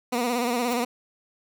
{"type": "tone with vibrato", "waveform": "15% pulse", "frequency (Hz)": 242, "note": "B3", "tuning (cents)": -35, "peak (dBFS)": -17, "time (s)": [0.12, 0.85], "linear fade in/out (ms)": 10, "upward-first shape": "sine", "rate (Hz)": 17, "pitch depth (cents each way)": 67}
{"type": "noise with exponential growth", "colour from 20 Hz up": "white", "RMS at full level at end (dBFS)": -32, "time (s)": [0.64, 0.73], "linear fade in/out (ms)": 0, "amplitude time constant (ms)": 18}
{"effects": []}